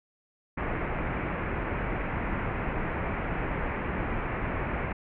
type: low-pass noise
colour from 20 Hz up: pink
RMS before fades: -31 dBFS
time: 0.57-4.93 s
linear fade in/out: 10 ms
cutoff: 2400 Hz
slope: 48 dB/octave
effects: none